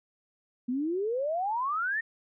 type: exponential sweep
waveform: sine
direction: up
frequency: 238.4 to 1864.7 Hz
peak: -27 dBFS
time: 0.68-2.01 s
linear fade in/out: 10 ms
effects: none